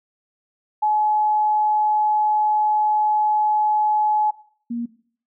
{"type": "tone pair in turn", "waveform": "sine", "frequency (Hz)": [850, 235.9], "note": ["G#5", "A#3"], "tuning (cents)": [40, 21], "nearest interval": "octave + minor seventh", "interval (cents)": 2219, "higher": "first", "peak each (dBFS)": [-16, -23], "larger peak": "first", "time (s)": [[0.82, 4.31], [4.7, 4.86]], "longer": "first", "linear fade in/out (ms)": 10, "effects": ["noise-tail reverb RT60 0.5 s tail -17 dB re dry"]}